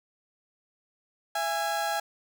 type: tone pair together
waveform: 30% pulse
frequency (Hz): 669.4 / 823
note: E5 / G#5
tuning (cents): +26 / -16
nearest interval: major third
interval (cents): 358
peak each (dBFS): -29 / -26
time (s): 1.35-2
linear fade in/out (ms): 5
effects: none